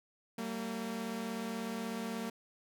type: tone pair together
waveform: sawtooth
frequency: 192.23 / 228.6 Hz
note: G3 / A#3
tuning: -34 / -34 cents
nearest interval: minor third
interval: 300 cents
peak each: -38 / -34 dBFS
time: 0.38-2.3 s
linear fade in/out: 5 ms
effects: none